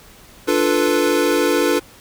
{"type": "chord", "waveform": "square", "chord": "B half-diminished seventh", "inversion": "first", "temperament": "equal with one note detuned", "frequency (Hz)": [294.7, 349.2, 440, 493.9], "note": ["D4", "F4", "A4", "B4"], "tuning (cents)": [6, 0, 0, 0], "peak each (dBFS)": -21, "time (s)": [0.47, 1.8], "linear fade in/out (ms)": 20, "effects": ["pink hiss -45 dBFS RMS until 2 s"]}